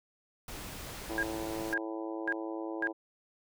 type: noise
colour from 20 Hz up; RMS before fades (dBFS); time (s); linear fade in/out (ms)
pink; -43; 0.48-1.74; 2
type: harmonic tone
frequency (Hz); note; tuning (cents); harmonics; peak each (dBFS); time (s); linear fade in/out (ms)
110; A2; 0; 3 / 4 / 5 / 6 / 7 / 8 / 9; -37 / -44 / -43 / -48 / -47 / -49 / -49; 1.09-2.93; 20
type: tone bursts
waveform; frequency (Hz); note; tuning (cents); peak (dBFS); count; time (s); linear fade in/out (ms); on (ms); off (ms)
sine; 1625; G#6; -38; -28; 4; 1.18-2.872; 0; 48; 500
effects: none